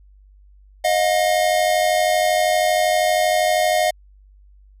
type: tone pair together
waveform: square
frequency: 622.3 / 715 Hz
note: D#5 / F5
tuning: 0 / +41 cents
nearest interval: major second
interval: 241 cents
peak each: -19 dBFS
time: 0.84-3.91 s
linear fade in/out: 10 ms
effects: added 49 Hz sine -46 dBFS peak until 4.8 s + resampled to 32000 Hz